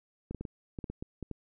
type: clicks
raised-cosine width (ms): 3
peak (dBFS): -25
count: 10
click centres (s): 0.31 / 0.347 / 0.41 / 0.452 / 0.788 / 0.842 / 0.9 / 1.025 / 1.227 / 1.313
effects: none